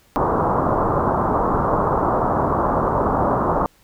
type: low-pass noise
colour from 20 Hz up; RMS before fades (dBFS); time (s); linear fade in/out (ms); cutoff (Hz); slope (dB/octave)
white; -19; 0.16-3.66; 0; 1200; 48
effects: pink hiss -56 dBFS RMS until 3.83 s